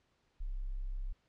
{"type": "tone", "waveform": "sine", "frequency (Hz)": 33, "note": "C1", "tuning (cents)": 16, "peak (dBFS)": -35, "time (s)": [0.4, 1.13], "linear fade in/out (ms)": 10, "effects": ["pink hiss -75 dBFS RMS until 1.28 s", "low-pass 5000 Hz 12 dB/octave"]}